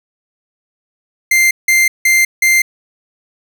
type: tone bursts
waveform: 45% pulse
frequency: 2093 Hz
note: C7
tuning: in tune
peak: -8 dBFS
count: 4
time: 1.31-2.62 s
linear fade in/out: 5 ms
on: 200 ms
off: 170 ms
effects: none